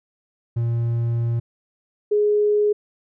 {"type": "tone pair in turn", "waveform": ["triangle", "sine"], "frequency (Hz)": [117.1, 417.3], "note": ["A#2", "G#4"], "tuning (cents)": [8, 8], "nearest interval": "octave + minor seventh", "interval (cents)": 2200, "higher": "second", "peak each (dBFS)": [-17, -15], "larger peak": "second", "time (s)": [[0.56, 1.4], [2.11, 2.73]], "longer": "first", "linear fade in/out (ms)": 10, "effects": []}